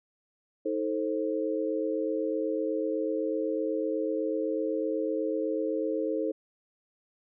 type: chord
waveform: sine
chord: A diminished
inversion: second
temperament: just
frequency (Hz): 316.8 / 440 / 528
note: Eb4 / A4 / C5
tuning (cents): +31 / 0 / +16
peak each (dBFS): -31 / -31 / -32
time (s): 0.65-6.32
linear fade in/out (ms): 10
effects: none